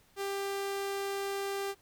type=tone; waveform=sawtooth; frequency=395.7 Hz; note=G4; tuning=16 cents sharp; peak=-29 dBFS; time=0.16-1.75 s; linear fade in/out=50 ms; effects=pink hiss -65 dBFS RMS until 1.81 s